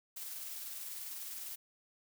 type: noise with tremolo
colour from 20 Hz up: blue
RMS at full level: -43 dBFS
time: 0.16-1.56 s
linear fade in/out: 10 ms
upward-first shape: square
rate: 20 Hz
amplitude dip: 25%
effects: none